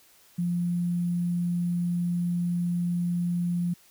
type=tone with sample-and-hold; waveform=sine; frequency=174.61 Hz; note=F3; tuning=in tune; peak=-24 dBFS; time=0.38-3.74 s; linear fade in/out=10 ms; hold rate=11025 Hz; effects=white hiss -58 dBFS RMS until 3.9 s